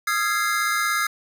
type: chord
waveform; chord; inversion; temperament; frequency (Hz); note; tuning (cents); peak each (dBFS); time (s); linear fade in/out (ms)
square; F minor seventh; third; equal with one note detuned; 1244.5 / 1361.1 / 1661.2 / 2093; Eb6 / F6 / Ab6 / C7; 0 / -45 / 0 / 0; -27; 0.07-1.07; 5
effects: none